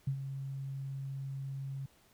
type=tone with ADSR envelope; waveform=sine; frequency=136.1 Hz; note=C#3; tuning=31 cents flat; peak=-28 dBFS; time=0.07-1.86 s; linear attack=6 ms; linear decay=81 ms; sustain=-9 dB; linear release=5 ms; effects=pink hiss -66 dBFS RMS until 2.13 s